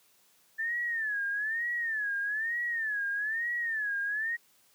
sine tone with vibrato, 1760 Hz, A6, in tune, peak -29 dBFS, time 0.58-4.37 s, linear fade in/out 20 ms, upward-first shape sine, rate 1.1 Hz, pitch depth 150 cents each way, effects white hiss -65 dBFS RMS until 4.74 s + high-pass 100 Hz 12 dB/octave

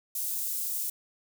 white high-pass noise, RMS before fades -32 dBFS, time 0.15-0.9 s, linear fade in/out 5 ms, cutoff 8700 Hz, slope 12 dB/octave, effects none

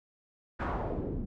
pink noise with low-pass filter sweep, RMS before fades -34 dBFS, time 0.59-1.26 s, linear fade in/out 20 ms, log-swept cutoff 1500 to 220 Hz, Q 1.7, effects none

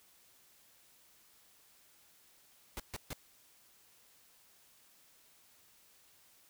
pink noise bursts, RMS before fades -41 dBFS, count 3, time 2.77-3.131 s, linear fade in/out 0 ms, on 27 ms, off 140 ms, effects white hiss -65 dBFS RMS until 6.49 s

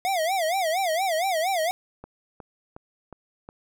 square tone with vibrato, 701 Hz, F5, 6 cents sharp, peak -23 dBFS, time 0.05-1.71 s, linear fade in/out 0 ms, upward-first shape sine, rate 4.3 Hz, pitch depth 200 cents each way
click train, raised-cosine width 1 ms, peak -26 dBFS, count 5, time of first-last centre 2.04-3.489 s, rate 2.76 Hz
effects none

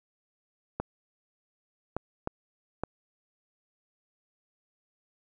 clicks, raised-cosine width 1 ms, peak -16 dBFS, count 4, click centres 0.8 / 1.966 / 2.274 / 2.836 s, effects none

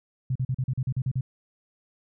sine tone bursts, 129 Hz, C3, 24 cents flat, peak -23 dBFS, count 10, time 0.3-1.21 s, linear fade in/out 5 ms, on 55 ms, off 40 ms, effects none

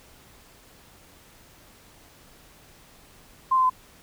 sine tone with pitch steps, 1046.5 / 1033.9 / 1021.4 Hz, C6 / C6 / C6, 0 / -21 / -42 cents, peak -17 dBFS, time 3.51-3.699 s, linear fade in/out 10 ms, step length 63 ms, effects pink hiss -53 dBFS RMS until 4.02 s

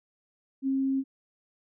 sine tone, 268.6 Hz, C4, 46 cents sharp, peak -24 dBFS, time 0.62-1.04 s, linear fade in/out 50 ms, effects none

